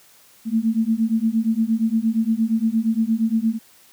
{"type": "beating tone pair", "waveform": "sine", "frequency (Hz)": [220, 228.6], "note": ["A3", "A#3"], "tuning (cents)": [0, -34], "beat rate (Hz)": 8.6, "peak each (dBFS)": -20, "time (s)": [0.45, 3.59], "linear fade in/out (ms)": 50, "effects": ["white hiss -52 dBFS RMS until 3.92 s", "high-pass 80 Hz 12 dB/octave"]}